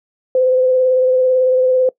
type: tone with vibrato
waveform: sine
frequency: 512 Hz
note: C5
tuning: 38 cents flat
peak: -10 dBFS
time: 0.35-1.89 s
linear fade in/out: 2 ms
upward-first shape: sine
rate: 18 Hz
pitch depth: 21 cents each way
effects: noise-tail reverb RT60 0.1 s tail -21 dB re dry